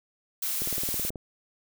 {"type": "noise", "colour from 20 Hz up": "blue", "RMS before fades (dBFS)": -30, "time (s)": [0.42, 1.1], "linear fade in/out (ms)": 5}
{"type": "click train", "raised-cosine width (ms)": 2, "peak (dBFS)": -23, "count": 11, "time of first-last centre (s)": [0.62, 1.158], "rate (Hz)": 18.6}
{"effects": []}